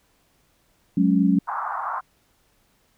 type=chord; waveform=sine; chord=F# suspended second; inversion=none; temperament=equal with one note detuned; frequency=185 / 209.6 / 277.2 Hz; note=F#3 / G#3 / C#4; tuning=0 / +16 / 0 cents; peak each=-19 / -21 / -20 dBFS; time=0.97-1.39 s; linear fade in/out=5 ms
type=band-pass noise; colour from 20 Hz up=white; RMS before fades=-28 dBFS; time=1.47-2.01 s; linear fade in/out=20 ms; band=770 to 1300 Hz; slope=48 dB/octave
effects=pink hiss -64 dBFS RMS until 2.97 s